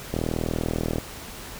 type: click train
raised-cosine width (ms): 2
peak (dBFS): -12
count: 35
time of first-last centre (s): 0.14-0.984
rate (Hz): 40.3
effects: pink hiss -39 dBFS RMS until 1.59 s